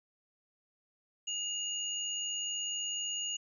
sine tone pair together, 2858 / 6788 Hz, F7 / G#8, +39 / +37 cents, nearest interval octave + minor third, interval 1498 cents, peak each -36 / -37 dBFS, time 1.27-3.37 s, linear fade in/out 10 ms, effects none

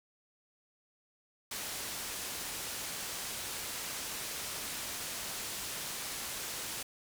white low-pass noise, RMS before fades -40 dBFS, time 1.51-6.83 s, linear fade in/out 5 ms, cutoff 11000 Hz, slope 12 dB/octave, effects none

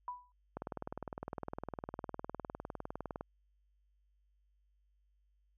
sine tone with exponential decay, 987.8 Hz, B5, in tune, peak -35 dBFS, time 0.08-0.32 s, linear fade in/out 1 ms, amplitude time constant 52 ms
click train, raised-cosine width 1 ms, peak -26 dBFS, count 53, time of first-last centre 0.57-3.21 s, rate 19.7 Hz
effects added 50 Hz sine -70 dBFS peak until 5.57 s

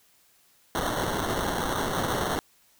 violet noise with sample-and-hold, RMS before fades -28 dBFS, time 0.75-2.39 s, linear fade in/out 0 ms, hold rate 2450 Hz, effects white hiss -62 dBFS RMS until 2.79 s

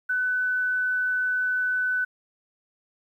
sine tone, 1501 Hz, F#6, 24 cents sharp, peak -22 dBFS, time 0.09-2.05 s, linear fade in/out 10 ms, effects 10-bit

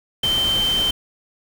sine tone in noise, 3110 Hz, G7, 14 cents flat, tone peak -17 dBFS, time 0.23-0.91 s, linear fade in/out 5 ms, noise pink, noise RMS -28 dBFS, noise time 0.23-0.91 s, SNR +8 dB, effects none

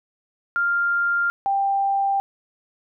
sine tone pair in turn, 1396.9 / 789.7 Hz, F6 / G5, 0 / +13 cents, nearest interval minor seventh, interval 987 cents, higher first, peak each -18 dBFS, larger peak neither, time 0.56-1.3 / 1.46-2.2 s, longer neither, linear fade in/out 0 ms, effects none

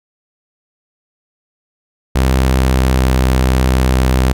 sawtooth tone with pitch glide, 65.1 to 64.2 Hz, C2 to C2, -8 to -32 cents, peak -6 dBFS, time 2.15-4.33 s, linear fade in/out 10 ms, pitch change -24 cents, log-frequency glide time 2.35-3.28 s, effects none

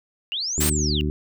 sine linear two-way sweep, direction up then down, 2711 to 8800 to 2711 Hz, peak -24 dBFS, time 0.32-1.01 s, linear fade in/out 0 ms, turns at 0.68 s
harmonic tone, 75 Hz, D2, 37 cents sharp, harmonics 1 / 2 / 3 / 4 / 5, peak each -24 / -27 / -29 / -30 / -31 dBFS, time 0.58-1.1 s, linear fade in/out 0 ms
white noise, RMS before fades -24 dBFS, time 0.6-0.7 s, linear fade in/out 10 ms
effects none

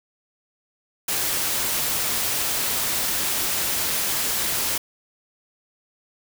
white noise, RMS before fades -24 dBFS, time 1.08-4.78 s, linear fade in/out 5 ms, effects none

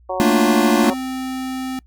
harmonic tone, 185 Hz, F#3, in tune, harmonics 2 / 3 / 4 / 5 / 6, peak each -31 / -24 / -26 / -29 / -32 dBFS, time 0.09-0.94 s, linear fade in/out 10 ms
square chord, Bb major seventh, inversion third, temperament equal, 220 / 233.1 / 293.7 / 349.2 Hz, A3 / Bb3 / D4 / F4, 0 / 0 / 0 / 0 cents, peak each -19 / -20 / -19 / -20 dBFS, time 0.2-0.9 s, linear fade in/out 0 ms
square tone, 260 Hz, C4, 11 cents flat, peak -24 dBFS, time 0.84-1.79 s, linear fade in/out 0 ms
effects noise-tail reverb RT60 0.1 s tail -24 dB re dry + added 60 Hz sine -47 dBFS peak until 1.86 s

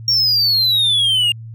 triangle exponential sweep, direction down, 5588 to 2794 Hz, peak -11 dBFS, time 0.08-1.32 s, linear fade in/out 2 ms, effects added 113 Hz sine -30 dBFS peak until 1.54 s

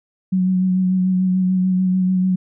sine tone with vibrato, 185.2 Hz, F#3, 2 cents sharp, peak -14 dBFS, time 0.32-2.36 s, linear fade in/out 10 ms, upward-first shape sine, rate 6.8 Hz, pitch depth 22 cents each way, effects none

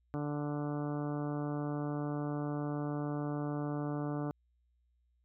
harmonic tone, 146.83 Hz, D3, in tune, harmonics 1 / 2 / 3 / 4 / 5 / 6 / 7 / 8 / 9 / 10, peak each -37 / -37 / -44 / -45 / -47 / -51 / -53 / -50 / -55 / -56 dBFS, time 0.14-4.31 s, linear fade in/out 0 ms, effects added 60 Hz sine -70 dBFS peak until 5.24 s

